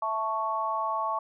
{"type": "chord", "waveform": "sine", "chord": "A major", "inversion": "second", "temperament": "equal", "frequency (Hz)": [659.3, 880, 1108.7], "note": ["E5", "A5", "C#6"], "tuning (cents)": [0, 0, 0], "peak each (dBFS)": [-34, -31, -29], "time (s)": [0.02, 1.19], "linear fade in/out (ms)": 5, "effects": []}